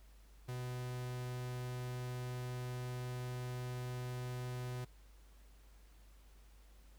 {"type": "tone", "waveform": "45% pulse", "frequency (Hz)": 124.9, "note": "B2", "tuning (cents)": 20, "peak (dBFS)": -40, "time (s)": [0.48, 4.85], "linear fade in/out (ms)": 10, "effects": ["added 50 Hz sine -58 dBFS peak until 6.98 s", "pink hiss -69 dBFS RMS until 6.98 s"]}